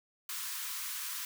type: high-pass noise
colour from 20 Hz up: white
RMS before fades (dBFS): -39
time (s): 0.29-1.25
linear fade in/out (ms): 2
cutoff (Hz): 950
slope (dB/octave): 96
effects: none